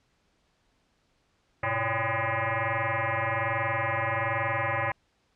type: tone with frequency modulation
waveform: sine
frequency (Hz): 554.4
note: C#5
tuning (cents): 0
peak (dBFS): -25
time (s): 1.63-4.92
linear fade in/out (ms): 5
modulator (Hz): 226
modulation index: 7.4
effects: pink hiss -70 dBFS RMS until 5.35 s + low-pass 6000 Hz 12 dB/octave